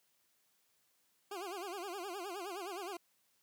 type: tone with vibrato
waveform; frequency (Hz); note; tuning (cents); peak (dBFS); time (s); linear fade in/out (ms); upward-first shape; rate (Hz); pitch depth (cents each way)
20% pulse; 375.2; F#4; +24; -36; 1.31-2.97; 5; sine; 9.6; 170
effects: white hiss -75 dBFS RMS until 3.42 s + high-pass 100 Hz 12 dB/octave